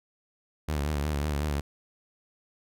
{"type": "tone with vibrato", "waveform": "sawtooth", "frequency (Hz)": 73.7, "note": "D2", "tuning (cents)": 7, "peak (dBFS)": -23, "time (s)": [0.68, 1.61], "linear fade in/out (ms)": 10, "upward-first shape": "sine", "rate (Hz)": 5.5, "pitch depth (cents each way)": 77, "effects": []}